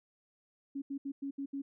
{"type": "tone bursts at uneven times", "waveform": "sine", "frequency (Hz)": 277.2, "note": "C#4", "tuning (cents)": 0, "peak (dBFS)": -35, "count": 6, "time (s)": [[0.75, 0.82], [0.9, 0.98], [1.05, 1.12], [1.22, 1.31], [1.38, 1.46], [1.53, 1.62]], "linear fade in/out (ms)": 10, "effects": []}